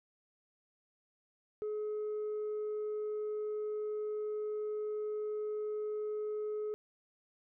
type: tone with tanh clipping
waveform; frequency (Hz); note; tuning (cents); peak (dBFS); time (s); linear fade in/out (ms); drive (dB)
sine; 424.3; G#4; +37; -35; 1.62-6.74; 0; 1
effects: none